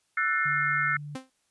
sine chord, F# half-diminished seventh, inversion third, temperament just, 1332 / 1480 / 1776 / 2131 Hz, E6 / F#6 / A6 / C7, +18 / 0 / +16 / +31 cents, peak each -29 dBFS, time 0.17-0.97 s, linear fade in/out 5 ms
sine tone, 146.83 Hz, D3, in tune, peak -36 dBFS, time 0.45-1.16 s, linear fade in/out 10 ms
sawtooth tone with exponential decay, 261.6 Hz, C4, in tune, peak -27 dBFS, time 1.15-1.3 s, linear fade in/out 5 ms, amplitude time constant 32 ms
effects white hiss -72 dBFS RMS until 1.5 s + resampled to 24000 Hz

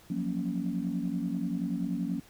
sine chord, Gb major seventh, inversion third, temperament equal, 174.61 / 185 / 233.1 / 277.2 Hz, F3 / Gb3 / Bb3 / Db4, 0 / 0 / 0 / 0 cents, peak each -34 dBFS, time 0.1-2.2 s, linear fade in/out 5 ms, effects tanh soft clip ceiling -20 dBFS + pink hiss -57 dBFS RMS until 2.29 s

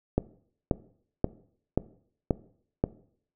click train, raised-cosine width 2 ms, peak -9 dBFS, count 6, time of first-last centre 0.18-2.84 s, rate 1.88 Hz, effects noise-tail reverb RT60 0.6 s tail -19 dB re dry

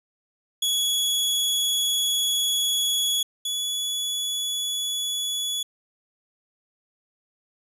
sawtooth tone pair in turn, 3369 / 3402 Hz, G#7 / G#7, +24 / +41 cents, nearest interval unison, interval 17 cents, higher second, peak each -18 / -22 dBFS, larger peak first, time 0.62-3.23 / 3.45-5.63 s, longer first, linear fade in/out 5 ms, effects resampled to 32000 Hz

